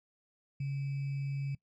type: tone with sample-and-hold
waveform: sine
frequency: 138.59 Hz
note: C#3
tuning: in tune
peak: -32 dBFS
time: 0.6-1.55 s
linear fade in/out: 5 ms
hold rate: 2450 Hz
effects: noise-tail reverb RT60 0.1 s tail -22 dB re dry + low-pass 4000 Hz 12 dB/octave